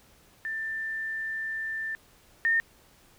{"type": "tone pair in turn", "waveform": "sine", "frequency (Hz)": [1780, 1822.7], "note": ["A6", "A#6"], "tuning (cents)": [20, -39], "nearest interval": "unison", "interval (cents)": 41, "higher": "second", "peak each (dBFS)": [-30, -21], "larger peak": "second", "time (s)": [[0.45, 1.95], [2.45, 2.6]], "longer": "first", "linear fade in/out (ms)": 0, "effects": ["pink hiss -59 dBFS RMS until 3.18 s"]}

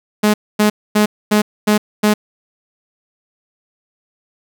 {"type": "tone bursts", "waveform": "sawtooth", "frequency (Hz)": 210.7, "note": "G#3", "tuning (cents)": 25, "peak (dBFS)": -6, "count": 6, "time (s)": [0.23, 2.14], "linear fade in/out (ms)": 10, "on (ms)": 110, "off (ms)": 250, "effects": ["8-bit"]}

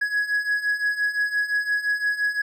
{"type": "beating tone pair", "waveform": "triangle", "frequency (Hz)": [1669, 1674.8], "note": ["G#6", "G#6"], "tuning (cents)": [8, 14], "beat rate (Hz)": 5.8, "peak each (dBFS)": [-25, -21], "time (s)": [0.01, 2.42], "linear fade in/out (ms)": 10, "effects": []}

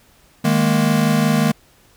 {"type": "chord", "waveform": "square", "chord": "D# suspended fourth", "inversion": "none", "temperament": "equal", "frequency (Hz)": [155.56, 207.7, 233.1], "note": ["D#3", "G#3", "A#3"], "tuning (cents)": [0, 0, 0], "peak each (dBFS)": -19, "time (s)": [0.44, 1.52], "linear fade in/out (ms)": 10, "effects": ["pink hiss -53 dBFS RMS until 1.96 s"]}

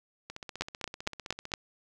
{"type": "two click trains", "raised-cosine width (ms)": 0.2, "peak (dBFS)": [-12, -23], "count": [5, 20], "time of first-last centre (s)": [[0.61, 1.538], [0.3, 1.518]], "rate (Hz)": [4.31, 15.6], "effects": []}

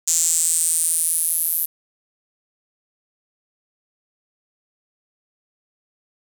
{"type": "tone with high-pass filter sweep", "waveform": "square", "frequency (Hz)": 82.41, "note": "E2", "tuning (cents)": 0, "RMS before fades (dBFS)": -20, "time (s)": [0.07, 1.66], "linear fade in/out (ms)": 10, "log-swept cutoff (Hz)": [7100, 12000], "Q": 6.2, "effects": []}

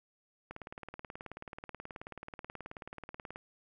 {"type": "click train", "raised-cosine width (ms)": 0.5, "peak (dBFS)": -28, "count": 54, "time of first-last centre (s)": [0.51, 3.359], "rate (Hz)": 18.6, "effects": []}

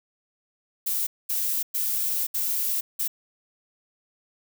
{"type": "noise bursts at uneven times", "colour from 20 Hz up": "violet", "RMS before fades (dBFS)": -26, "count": 5, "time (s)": [[0.86, 1.07], [1.29, 1.63], [1.74, 2.27], [2.34, 2.81], [2.99, 3.08]], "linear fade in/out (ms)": 10, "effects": []}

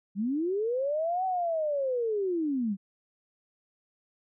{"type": "linear two-way sweep", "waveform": "sine", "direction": "up then down", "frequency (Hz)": [185.1, 762, 185.1], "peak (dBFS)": -26, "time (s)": [0.15, 2.77], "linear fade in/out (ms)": 50, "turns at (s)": 1.25, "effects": []}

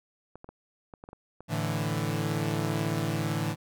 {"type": "clicks", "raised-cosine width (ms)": 1, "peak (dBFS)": -30, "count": 9, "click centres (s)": [0.356, 0.444, 0.49, 0.938, 1.039, 1.089, 1.131, 1.406, 1.557]}
{"type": "chord", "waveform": "sawtooth", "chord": "A suspended fourth", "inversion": "none", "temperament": "equal", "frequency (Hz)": [110, 146.83, 164.81], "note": ["A2", "D3", "E3"], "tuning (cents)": [0, 0, 0], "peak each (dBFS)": -28, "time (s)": [1.48, 3.56], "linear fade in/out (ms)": 50}
{"effects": []}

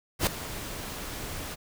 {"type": "noise with ADSR envelope", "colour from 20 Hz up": "pink", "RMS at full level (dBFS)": -22, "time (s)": [0.19, 1.56], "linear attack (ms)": 79, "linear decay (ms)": 4, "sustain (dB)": -15, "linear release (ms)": 30, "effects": []}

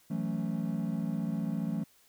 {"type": "chord", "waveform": "triangle", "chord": "F# minor seventh", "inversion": "third", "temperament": "equal", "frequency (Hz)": [164.81, 185, 220, 277.2], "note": ["E3", "F#3", "A3", "C#4"], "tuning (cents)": [0, 0, 0, 0], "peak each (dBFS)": [-33, -33, -32, -38], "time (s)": [0.1, 1.84], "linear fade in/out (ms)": 10, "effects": ["tanh soft clip ceiling -19 dBFS", "white hiss -64 dBFS RMS until 2.08 s"]}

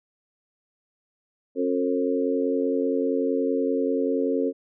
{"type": "harmonic tone with a mistuned harmonic", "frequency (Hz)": 90.5, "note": "F#2", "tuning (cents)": -38, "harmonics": [3, 4, 5, 6], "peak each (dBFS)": [-25, -30, -25, -30], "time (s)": [1.55, 4.53], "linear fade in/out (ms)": 50, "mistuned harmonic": 6, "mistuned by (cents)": -18, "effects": []}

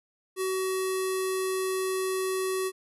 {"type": "tone with low-pass filter", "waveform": "square", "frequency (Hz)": 377, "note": "F#4", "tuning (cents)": 32, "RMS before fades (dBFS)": -29, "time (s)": [0.36, 2.72], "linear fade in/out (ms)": 50, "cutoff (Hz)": 11000, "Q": 3.4, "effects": []}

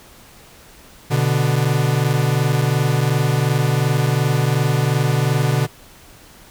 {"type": "tone pair together", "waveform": "45% pulse", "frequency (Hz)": [124.14, 146.9], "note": ["B2", "D3"], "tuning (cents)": [9, 1], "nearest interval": "minor third", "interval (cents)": 292, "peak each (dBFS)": -18, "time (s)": [1.1, 5.67], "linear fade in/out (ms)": 20, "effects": ["pink hiss -45 dBFS RMS until 6.5 s"]}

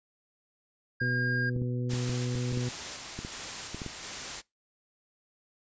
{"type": "tone", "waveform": "triangle", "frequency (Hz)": 1615, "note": "G#6", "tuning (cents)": -49, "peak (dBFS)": -27, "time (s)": [1, 1.5], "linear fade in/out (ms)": 10}
{"type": "harmonic tone", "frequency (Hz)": 123.47, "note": "B2", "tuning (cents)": 0, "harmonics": [1, 2, 3, 4], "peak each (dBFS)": [-30, -36, -40, -42], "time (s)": [1.01, 2.69], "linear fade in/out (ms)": 5}
{"type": "clicks", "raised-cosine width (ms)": 3, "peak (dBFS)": -24, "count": 12, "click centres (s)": [1.563, 1.619, 1.935, 2.095, 2.354, 2.524, 2.574, 3.19, 3.249, 3.746, 3.818, 3.863]}
{"type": "noise with tremolo", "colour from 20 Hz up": "white", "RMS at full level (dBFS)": -37, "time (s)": [1.89, 4.42], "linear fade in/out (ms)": 20, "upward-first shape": "square", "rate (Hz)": 1.4, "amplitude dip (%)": 25}
{"effects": ["noise-tail reverb RT60 0.2 s tail -23 dB re dry", "resampled to 16000 Hz"]}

